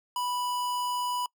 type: tone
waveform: square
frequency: 986 Hz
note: B5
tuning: 3 cents flat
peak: -29 dBFS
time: 0.16-1.26 s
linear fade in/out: 2 ms
effects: noise-tail reverb RT60 0.1 s tail -25 dB re dry